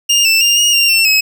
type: tone with pitch steps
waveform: 25% pulse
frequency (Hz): 2818 / 2663 / 2801 / 2861 / 2778 / 2701 / 2563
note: F7 / E7 / F7 / F7 / F7 / E7 / E7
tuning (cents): +15 / +17 / +4 / +41 / -10 / +42 / -49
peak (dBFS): -5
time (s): 0.09-1.21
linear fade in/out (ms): 10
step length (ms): 160
effects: none